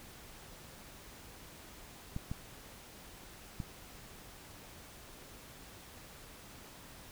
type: clicks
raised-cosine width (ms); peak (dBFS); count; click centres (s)
5; -25; 3; 2.164 / 2.315 / 3.602
effects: pink hiss -53 dBFS RMS until 7.11 s